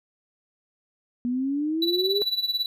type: exponential sweep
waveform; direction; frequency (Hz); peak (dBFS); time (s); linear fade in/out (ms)
sine; up; 239.6 to 415.3; -23; 1.25-2.22; 0
type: tone with tremolo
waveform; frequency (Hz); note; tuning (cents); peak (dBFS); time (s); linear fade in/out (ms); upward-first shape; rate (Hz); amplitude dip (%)
triangle; 3951; B7; 0; -19; 1.82-2.66; 2; sine; 18; 80
effects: none

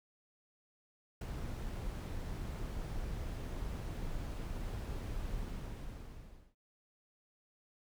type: noise with ADSR envelope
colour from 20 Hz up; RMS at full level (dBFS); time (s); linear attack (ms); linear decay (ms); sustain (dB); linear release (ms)
brown; -33; 1.21-6.55; 8; 4; -7; 1200
effects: none

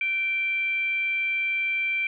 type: tone with frequency modulation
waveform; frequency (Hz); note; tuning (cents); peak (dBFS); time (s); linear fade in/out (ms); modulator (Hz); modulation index
sine; 2349; D7; 0; -23; 0.01-2.07; 2; 829; 0.25
effects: none

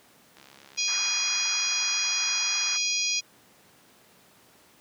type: click train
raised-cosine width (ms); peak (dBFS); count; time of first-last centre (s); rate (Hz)
0.2; -32; 51; 0.37-1.097; 68.8
type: harmonic tone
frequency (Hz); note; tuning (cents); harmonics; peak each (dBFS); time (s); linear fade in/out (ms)
822; G#5; -18; 3 / 4 / 5 / 6 / 7 / 8; -30 / -34 / -34 / -30 / -30 / -33; 0.77-3.21; 20
type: band-pass noise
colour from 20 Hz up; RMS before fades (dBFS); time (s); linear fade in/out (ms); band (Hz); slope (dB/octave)
white; -40; 0.87-2.78; 20; 950 to 2000; 24
effects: pink hiss -57 dBFS RMS until 4.8 s + high-pass 150 Hz 12 dB/octave

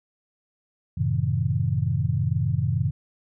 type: chord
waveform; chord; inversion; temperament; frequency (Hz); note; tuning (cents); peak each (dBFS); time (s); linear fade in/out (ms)
sine; F# diminished seventh; none; just; 92.5 / 111 / 133.2 / 159.84; F#2 / A2 / C3 / Eb3; 0 / +16 / +31 / +47; -27 / -26 / -25 / -28; 0.97-2.91; 10
effects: none

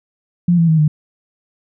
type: tone with pitch steps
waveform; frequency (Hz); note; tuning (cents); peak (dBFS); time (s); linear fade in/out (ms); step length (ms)
sine; 174.61 / 166.72 / 159.2 / 152.01; F3 / E3 / D#3 / D#3; 0 / +20 / +40 / -40; -9; 0.48-0.88; 5; 100
effects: none

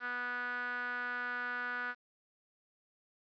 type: tone with band-pass filter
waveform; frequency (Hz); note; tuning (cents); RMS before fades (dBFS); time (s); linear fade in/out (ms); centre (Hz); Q
sawtooth; 245.4; B3; -11; -38; 0-1.95; 50; 1500; 6.7
effects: resampled to 11025 Hz + 11-bit

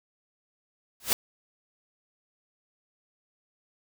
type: noise with exponential growth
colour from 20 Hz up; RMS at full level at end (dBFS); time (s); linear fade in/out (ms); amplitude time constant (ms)
white; -19; 1-1.13; 1; 27
effects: none

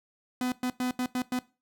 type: tone bursts at uneven times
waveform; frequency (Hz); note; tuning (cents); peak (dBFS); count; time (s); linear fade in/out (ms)
45% pulse; 251; B3; +28; -27; 6; 0.41-0.52 / 0.63-0.7 / 0.8-0.91 / 0.99-1.06 / 1.15-1.22 / 1.32-1.39; 2
effects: noise-tail reverb RT60 0.3 s tail -19 dB re dry

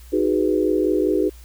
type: chord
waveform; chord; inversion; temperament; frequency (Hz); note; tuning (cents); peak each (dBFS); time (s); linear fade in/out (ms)
sine; G# minor seventh; second; equal; 311.1 / 370 / 415.3 / 493.9; D#4 / F#4 / G#4 / B4; 0 / 0 / 0 / 0; -21 / -21 / -22 / -25; 0.12-1.3; 20
effects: added 60 Hz sine -40 dBFS peak until 1.44 s + white hiss -51 dBFS RMS until 1.44 s

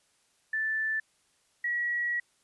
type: tone pair in turn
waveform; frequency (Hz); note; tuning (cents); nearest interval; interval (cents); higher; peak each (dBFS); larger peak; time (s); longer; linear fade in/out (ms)
sine; 1760 / 1920; A6 / B6; 0 / -49; major second; 151; second; -27; neither; 0.53-1 / 1.64-2.2; second; 5
effects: white hiss -69 dBFS RMS until 2.43 s + resampled to 24000 Hz

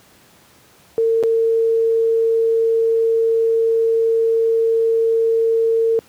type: tone with dropouts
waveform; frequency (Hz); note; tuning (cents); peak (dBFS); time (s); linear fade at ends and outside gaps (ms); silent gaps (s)
sine; 453.8; A#4; -47; -13; 0.98-5.99; 0; 1.228-1.236
effects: pink hiss -50 dBFS RMS until 6.08 s + high-pass 100 Hz 12 dB/octave

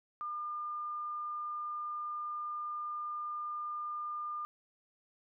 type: tone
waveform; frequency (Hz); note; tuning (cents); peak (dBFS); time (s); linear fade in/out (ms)
sine; 1205; D6; +44; -36; 0.21-4.45; 0
effects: none

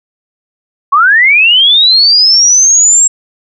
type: linear sweep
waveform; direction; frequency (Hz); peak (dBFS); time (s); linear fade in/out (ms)
sine; up; 1067 to 7620; -3; 0.92-3.08; 10
effects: none

